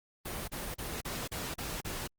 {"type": "noise bursts", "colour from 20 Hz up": "pink", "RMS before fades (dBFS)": -38, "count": 7, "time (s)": [0.25, 2.076], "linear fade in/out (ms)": 10, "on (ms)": 230, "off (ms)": 36, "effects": ["Opus 24 kbps"]}